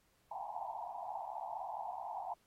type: band-pass noise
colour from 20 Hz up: pink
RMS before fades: -43 dBFS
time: 0.31-2.34 s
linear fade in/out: 5 ms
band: 690 to 960 Hz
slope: 96 dB/octave
effects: pink hiss -74 dBFS RMS until 2.46 s + AAC 48 kbps